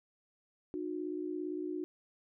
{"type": "tone pair together", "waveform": "sine", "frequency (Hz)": [304.6, 362.2], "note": ["D#4", "F#4"], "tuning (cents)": [-37, -37], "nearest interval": "minor third", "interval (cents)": 300, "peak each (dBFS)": [-38, -38], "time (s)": [0.74, 1.84], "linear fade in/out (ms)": 0, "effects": []}